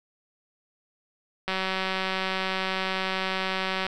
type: click train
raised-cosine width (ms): 0.3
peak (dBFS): -12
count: 452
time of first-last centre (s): 1.48-3.866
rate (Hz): 189
effects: none